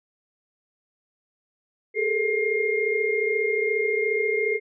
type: tone cluster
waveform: sine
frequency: 406.3 / 440.7 / 463.2 / 2123 Hz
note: G#4 / A4 / A#4 / C7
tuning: -38 / +3 / -11 / +25 cents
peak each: -27 / -25 / -33 / -25 dBFS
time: 1.94-4.6 s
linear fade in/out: 50 ms
effects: none